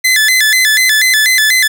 sawtooth tone with vibrato, 1882 Hz, A#6, 16 cents sharp, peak -4 dBFS, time 0.04-1.68 s, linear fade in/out 10 ms, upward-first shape square, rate 4.1 Hz, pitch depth 140 cents each way, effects none

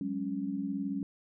sine chord, F# suspended second, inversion none, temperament equal with one note detuned, 185 / 203.7 / 277.2 Hz, F#3 / G#3 / C#4, 0 / -33 / 0 cents, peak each -39 / -36 / -34 dBFS, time 0.01-1.03 s, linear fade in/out 2 ms, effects none

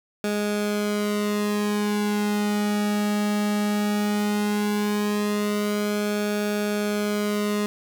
sawtooth tone with flanger, 207.7 Hz, G#3, in tune, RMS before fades -24 dBFS, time 0.24-7.66 s, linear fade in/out 0 ms, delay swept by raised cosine 1 to 2 ms, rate 0.16 Hz, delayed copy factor -0.8, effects none

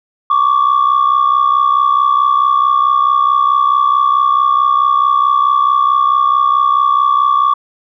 sine tone pair together, 1108.7 / 1173.3 Hz, C#6 / D6, 0 / -2 cents, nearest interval minor second, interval 98 cents, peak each -10 dBFS, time 0.3-7.54 s, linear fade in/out 5 ms, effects tanh soft clip ceiling -4 dBFS

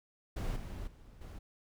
brown noise with level steps, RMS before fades -35 / -42 / -55 / -46 dBFS, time 0.36-1.39 s, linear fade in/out 10 ms, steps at 0.56 / 0.87 / 1.21 s, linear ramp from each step 5 ms, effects none

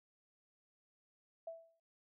sine tone with exponential decay, 659.3 Hz, E5, in tune, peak -40 dBFS, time 1.47-1.8 s, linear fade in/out 5 ms, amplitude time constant 70 ms, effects noise-tail reverb RT60 0.1 s tail -23 dB re dry

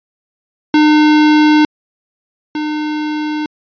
square tone pair in turn, 303.3 / 303.3 Hz, D#4 / D#4, -44 / -44 cents, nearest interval unison, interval 0 cents, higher neither, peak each -7 / -17 dBFS, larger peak first, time 0.74-1.65 / 2.55-3.46 s, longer neither, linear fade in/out 2 ms, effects resampled to 11025 Hz

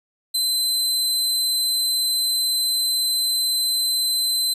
sawtooth tone, 4059 Hz, B7, 47 cents sharp, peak -16 dBFS, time 0.34-4.54 s, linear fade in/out 10 ms, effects resampled to 32000 Hz

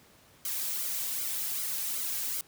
blue noise with flanger, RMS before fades -33 dBFS, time 0.45-2.41 s, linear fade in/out 2 ms, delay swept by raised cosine 1.1 to 2.9 ms, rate 2.6 Hz, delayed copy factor -0.9, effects pink hiss -59 dBFS RMS until 2.47 s + high-pass 60 Hz 12 dB/octave

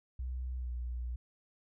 sine tone with pitch glide, 63 to 60.61 Hz, B1 to B1, +35 to -32 cents, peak -35 dBFS, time 0.19-1.16 s, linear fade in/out 5 ms, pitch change -67 cents, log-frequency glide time 0.57-0.71 s, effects none

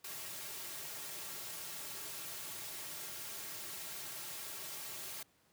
white noise with comb filter, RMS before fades -45 dBFS, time 0.04-5.23 s, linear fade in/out 5 ms, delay 4 ms, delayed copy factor -0.6, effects pink hiss -71 dBFS RMS until 5.52 s + high-pass 100 Hz 12 dB/octave

